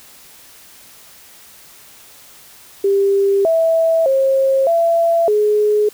sine tone with pitch steps, 396 / 655 / 537 / 672 / 420.3 Hz, G4 / E5 / C5 / E5 / G#4, +18 / -11 / +45 / +33 / +21 cents, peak -11 dBFS, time 2.84-5.89 s, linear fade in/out 5 ms, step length 610 ms, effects white hiss -43 dBFS RMS until 5.93 s

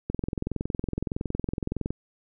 click train, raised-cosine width 3 ms, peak -15 dBFS, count 40, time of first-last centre 0.1-1.906 s, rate 21.6 Hz, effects none

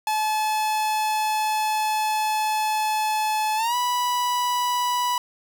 45% pulse tone with pitch glide, 861 to 983.3 Hz, A5 to B5, -38 to -8 cents, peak -21 dBFS, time 0.07-5.18 s, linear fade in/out 2 ms, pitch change +230 cents, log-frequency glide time 3.56-3.75 s, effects none

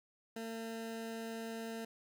20% pulse tone, 226.3 Hz, A3, 49 cents sharp, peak -36 dBFS, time 0.36-1.85 s, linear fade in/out 5 ms, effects none

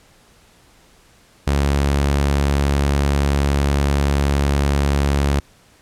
sawtooth tone, 70.6 Hz, C#2, 32 cents sharp, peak -11 dBFS, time 1.47-5.4 s, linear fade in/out 5 ms, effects pink hiss -52 dBFS RMS until 5.81 s + low-pass 11000 Hz 12 dB/octave

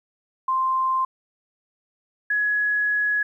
sine tone pair in turn, 1046.5 / 1681.3 Hz, C6 / G#6, 0 / +21 cents, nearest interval minor sixth, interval 821 cents, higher second, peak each -19 dBFS, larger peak neither, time 0.48-1.05 / 2.3-3.23 s, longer second, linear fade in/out 5 ms, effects 10-bit

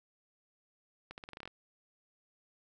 accelerating click train, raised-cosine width 0.3 ms, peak -29 dBFS, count 10, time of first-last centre 1.11-1.476 s, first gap 69 ms, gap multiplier 0.86, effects none

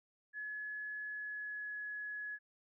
sine tone with pitch glide, 1700 to 1690.2 Hz, G#6 to G#6, +40 to +30 cents, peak -40 dBFS, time 0.33-2.39 s, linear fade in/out 50 ms, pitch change -10 cents, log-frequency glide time 1.04-1.75 s, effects none

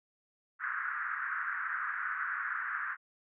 pink band-pass noise, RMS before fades -36 dBFS, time 0.59-2.97 s, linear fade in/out 50 ms, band 1300 to 1700 Hz, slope 48 dB/octave, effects none

